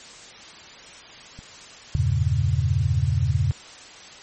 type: click train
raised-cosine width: 5 ms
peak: -28 dBFS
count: 4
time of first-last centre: 1.39-3.518 s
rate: 1.41 Hz
type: chord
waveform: sine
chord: E diminished seventh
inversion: none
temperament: equal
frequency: 82.41 / 98 / 116.54 / 138.59 Hz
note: E2 / G2 / Bb2 / Db3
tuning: 0 / 0 / 0 / 0 cents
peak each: -24 dBFS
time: 1.95-3.51 s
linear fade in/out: 0 ms
effects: white hiss -43 dBFS RMS until 4.22 s + MP3 32 kbps